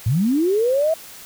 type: linear sweep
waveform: sine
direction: up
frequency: 98.7 to 659.3 Hz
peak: -15 dBFS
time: 0.06-0.94 s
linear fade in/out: 5 ms
effects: white hiss -40 dBFS RMS until 1.25 s